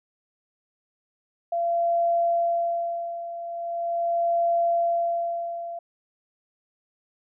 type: tone with tremolo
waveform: sine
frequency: 683 Hz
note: F5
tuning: 39 cents flat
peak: -19 dBFS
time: 1.52-5.79 s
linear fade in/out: 5 ms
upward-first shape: sine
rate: 0.41 Hz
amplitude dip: 75%
effects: none